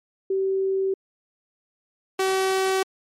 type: tone pair in turn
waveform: sine / sawtooth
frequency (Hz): 384.9 / 381.1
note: G4 / G4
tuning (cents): -32 / -49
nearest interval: unison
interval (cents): 17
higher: first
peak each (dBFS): -20 / -16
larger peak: second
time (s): 0.3-0.94 / 2.19-2.83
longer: neither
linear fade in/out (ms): 5
effects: low-pass 12000 Hz 12 dB/octave + MP3 64 kbps